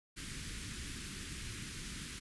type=band-stop noise; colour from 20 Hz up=pink; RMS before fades=-44 dBFS; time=0.16-2.2 s; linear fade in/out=20 ms; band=320 to 1500 Hz; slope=24 dB/octave; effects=resampled to 24000 Hz